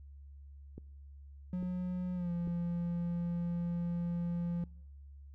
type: click train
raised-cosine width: 3 ms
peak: -32 dBFS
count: 3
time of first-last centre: 0.78-2.475 s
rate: 1.18 Hz
type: tone with pitch glide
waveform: triangle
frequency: 180.9 to 172.43 Hz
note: F#3 to F3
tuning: -39 to -22 cents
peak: -31 dBFS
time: 1.53-4.64 s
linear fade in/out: 2 ms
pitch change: -83 cents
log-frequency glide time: 2.14-2.31 s
effects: noise-tail reverb RT60 0.9 s tail -25 dB re dry + added 70 Hz sine -49 dBFS peak until 5.34 s